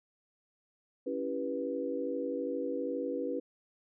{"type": "chord", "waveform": "sine", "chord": "C# half-diminished seventh", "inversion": "none", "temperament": "equal with one note detuned", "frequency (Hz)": [277.2, 329.6, 392, 490.5], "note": ["C#4", "E4", "G4", "B4"], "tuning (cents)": [0, 0, 0, -12], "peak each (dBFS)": [-37, -40, -40, -35], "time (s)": [1.06, 3.4], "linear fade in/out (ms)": 10, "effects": []}